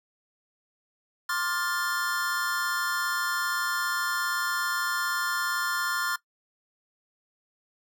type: chord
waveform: square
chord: D minor seventh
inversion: third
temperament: just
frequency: 1057.2 / 1174.7 / 1409.6 / 1762 Hz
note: C6 / D6 / F6 / A6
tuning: +18 / 0 / +16 / +2 cents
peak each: -34 / -36 / -30 / -34 dBFS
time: 1.29-6.16 s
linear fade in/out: 5 ms
effects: noise-tail reverb RT60 0.1 s tail -19 dB re dry